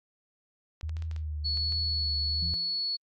clicks, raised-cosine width 0.2 ms, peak -30 dBFS, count 8, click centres 0.811 / 0.894 / 0.968 / 1.023 / 1.113 / 1.163 / 1.573 / 1.723 s
sine tone with vibrato, 77.78 Hz, D#2, in tune, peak -31 dBFS, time 0.83-2.54 s, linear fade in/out 0 ms, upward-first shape triangle, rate 1.3 Hz, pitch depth 78 cents each way
sine tone, 4400 Hz, C#8, 14 cents flat, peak -28 dBFS, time 1.44-2.97 s, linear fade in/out 20 ms
sine tone with exponential decay, 167.8 Hz, E3, 31 cents sharp, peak -35 dBFS, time 2.42-2.93 s, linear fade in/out 5 ms, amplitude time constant 110 ms
effects Opus 48 kbps

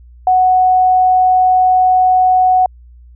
sine tone, 740 Hz, F#5, in tune, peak -7 dBFS, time 0.27-2.66 s, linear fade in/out 2 ms, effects added 60 Hz sine -37 dBFS peak until 3.15 s

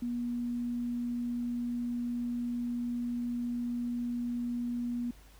sine tone, 240.7 Hz, B3, 44 cents flat, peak -31 dBFS, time 0.02-5.11 s, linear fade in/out 5 ms, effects added 50 Hz sine -54 dBFS peak until 5.39 s + pink hiss -60 dBFS RMS until 5.39 s

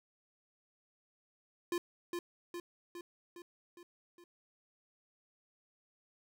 square tone with echo, 347.8 Hz, F4, 7 cents flat, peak -33 dBFS, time 1.72-1.78 s, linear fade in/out 2 ms, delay 410 ms, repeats 6, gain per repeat -4 dB, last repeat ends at 4.24 s, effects none

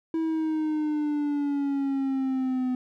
triangle exponential sweep, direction down, 325.7 to 252.2 Hz, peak -22 dBFS, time 0.14-2.75 s, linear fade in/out 2 ms, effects none

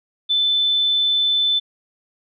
sine tone, 3520 Hz, A7, in tune, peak -15 dBFS, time 0.29-1.6 s, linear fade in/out 20 ms, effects none

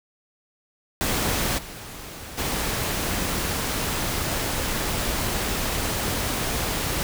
pink noise with level steps, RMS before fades -24 / -38 / -26 dBFS, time 1.01-7.03 s, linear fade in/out 0 ms, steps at 1.57 / 2.37 s, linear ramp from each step 20 ms, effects none

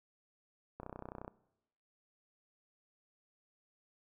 click train, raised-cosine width 1 ms, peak -30 dBFS, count 16, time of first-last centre 0.8-1.279 s, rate 31.3 Hz, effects noise-tail reverb RT60 0.9 s tail -21 dB re dry

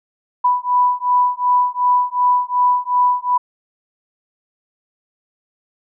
sine beating tone pair, 987.8 / 990.5 Hz, B5 / B5, 0 / +5 cents, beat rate 2.7 Hz, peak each -16 dBFS, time 0.44-3.38 s, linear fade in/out 10 ms, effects none

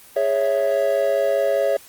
triangle chord, C# minor, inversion second, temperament equal, 415.3 / 554.4 / 659.3 Hz, G#4 / C#5 / E5, 0 / 0 / 0 cents, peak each -23 / -17 / -20 dBFS, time 0.16-1.77 s, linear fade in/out 5 ms, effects white hiss -46 dBFS RMS until 1.88 s + Opus 24 kbps

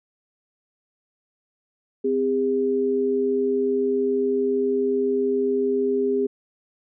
sine tone pair together, 258 / 405.2 Hz, C4 / G#4, -24 / -43 cents, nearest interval minor sixth, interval 781 cents, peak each -25 / -20 dBFS, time 2.04-6.27 s, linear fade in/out 10 ms, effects none

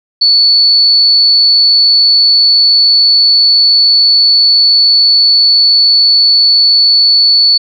sine tone, 4447 Hz, C#8, 5 cents sharp, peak -4 dBFS, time 0.21-7.58 s, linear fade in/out 10 ms, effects none

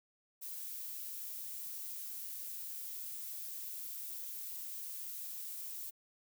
violet noise, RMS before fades -44 dBFS, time 0.41-5.91 s, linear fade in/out 20 ms, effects none

